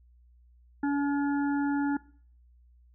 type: harmonic tone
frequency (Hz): 284.6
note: C#4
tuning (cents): +46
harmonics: 1 / 3 / 5 / 6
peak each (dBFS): -25 / -35 / -39 / -41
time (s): 0.83-1.97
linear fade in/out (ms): 5
effects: noise-tail reverb RT60 0.5 s tail -21 dB re dry + added 60 Hz sine -56 dBFS peak until 2.94 s